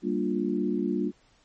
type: chord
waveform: sine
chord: G minor seventh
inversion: none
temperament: equal with one note detuned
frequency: 196 / 233.1 / 293.7 / 351.9 Hz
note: G3 / Bb3 / D4 / F4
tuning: 0 / 0 / 0 / +13 cents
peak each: -30 dBFS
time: 0.02-1.12 s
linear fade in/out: 50 ms
effects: pink hiss -63 dBFS RMS until 1.44 s + MP3 32 kbps

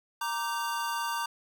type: chord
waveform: square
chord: G minor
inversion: first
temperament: equal with one note detuned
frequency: 932.3 / 1174.7 / 1545.5 Hz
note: Bb5 / D6 / G6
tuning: 0 / 0 / -25 cents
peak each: -33 / -36 / -38 dBFS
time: 0.21-1.26 s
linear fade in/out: 5 ms
effects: none

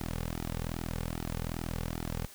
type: tone with flanger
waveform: sawtooth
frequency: 41.2 Hz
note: E1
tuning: in tune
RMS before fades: -36 dBFS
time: 0-2.27 s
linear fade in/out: 10 ms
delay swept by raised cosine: 1.8 to 3.1 ms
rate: 2.5 Hz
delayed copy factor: -1
effects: white hiss -52 dBFS RMS until 2.34 s

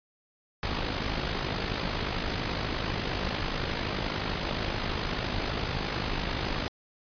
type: noise with amplitude modulation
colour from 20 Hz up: pink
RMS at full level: -28 dBFS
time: 0.63-6.68 s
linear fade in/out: 0 ms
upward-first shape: sine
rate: 51.6 Hz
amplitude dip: 55%
effects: resampled to 11025 Hz

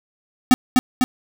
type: tone with echo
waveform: square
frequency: 253.7 Hz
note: B3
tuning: 47 cents sharp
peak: -8 dBFS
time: 0.51-0.54 s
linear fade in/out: 0 ms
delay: 250 ms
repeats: 2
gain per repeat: -3 dB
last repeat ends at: 1.04 s
effects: none

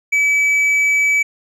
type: tone with tanh clipping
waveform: sine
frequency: 2293 Hz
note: D7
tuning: 42 cents flat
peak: -13 dBFS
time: 0.12-1.23 s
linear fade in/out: 10 ms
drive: 5 dB
effects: none

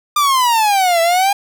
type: exponential two-way sweep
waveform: 45% pulse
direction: down then up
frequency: 1207 to 659 to 815 Hz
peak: -11 dBFS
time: 0.16-1.33 s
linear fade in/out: 5 ms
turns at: 1.01 s
effects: none

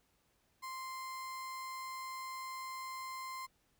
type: tone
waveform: 35% pulse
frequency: 1045 Hz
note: C6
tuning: 2 cents flat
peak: -40 dBFS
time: 0.62-3.47 s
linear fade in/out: 20 ms
effects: pink hiss -75 dBFS RMS until 3.79 s

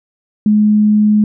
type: tone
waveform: sine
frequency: 211.1 Hz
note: G#3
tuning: 29 cents sharp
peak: -7 dBFS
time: 0.46-1.24 s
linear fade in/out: 2 ms
effects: none

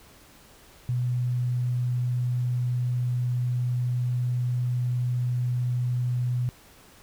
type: tone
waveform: sine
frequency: 123.47 Hz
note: B2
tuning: in tune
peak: -23 dBFS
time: 0.89-6.49 s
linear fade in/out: 0 ms
effects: pink hiss -53 dBFS RMS until 7.02 s

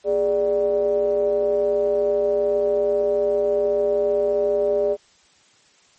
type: ring-modulated tone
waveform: triangle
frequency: 88.7 Hz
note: F2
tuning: 27 cents sharp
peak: -12 dBFS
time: 0.04-4.97 s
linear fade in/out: 50 ms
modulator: 501 Hz
effects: white hiss -56 dBFS RMS until 5.98 s + MP3 32 kbps

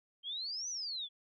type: exponential two-way sweep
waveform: sine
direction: up then down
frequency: 3134 to 6140 to 3349 Hz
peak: -37 dBFS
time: 0.23-1.09 s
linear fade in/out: 50 ms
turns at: 0.69 s
effects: none

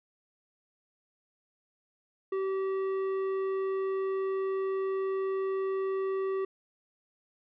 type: tone with tanh clipping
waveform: sine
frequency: 384.7 Hz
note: G4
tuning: 33 cents flat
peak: -30 dBFS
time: 2.32-6.45 s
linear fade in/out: 5 ms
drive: 10 dB
effects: none

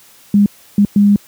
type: tone bursts at uneven times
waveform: sine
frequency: 203.5 Hz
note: G#3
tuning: 35 cents flat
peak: -6 dBFS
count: 3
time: 0.34-0.46 / 0.78-0.85 / 0.96-1.16 s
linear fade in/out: 2 ms
effects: white hiss -45 dBFS RMS until 1.27 s + high-pass 60 Hz 12 dB/octave

